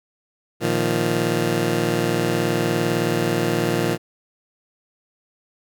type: chord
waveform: 15% pulse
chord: Bb suspended fourth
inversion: none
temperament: just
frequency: 116.54 / 155.39 / 174.81 Hz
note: Bb2 / Eb3 / F3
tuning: 0 / -2 / +2 cents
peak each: -18 dBFS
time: 0.6-3.98 s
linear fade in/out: 50 ms
effects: none